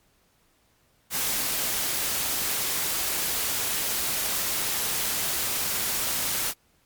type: noise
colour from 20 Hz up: white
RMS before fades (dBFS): -27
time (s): 1.1-6.54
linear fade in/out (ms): 50
effects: pink hiss -65 dBFS RMS until 6.85 s + MP3 96 kbps